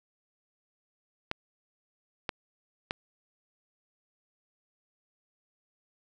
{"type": "clicks", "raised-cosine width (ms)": 0.3, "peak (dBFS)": -14, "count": 3, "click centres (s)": [1.314, 2.292, 2.909], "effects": []}